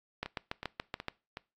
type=two click trains; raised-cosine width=0.3 ms; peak=-18 / -23 dBFS; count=7 / 4; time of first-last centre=0.23-1.083 / 0.26-1.371 s; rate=7.03 / 2.7 Hz; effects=noise-tail reverb RT60 0.3 s tail -23 dB re dry + AAC 48 kbps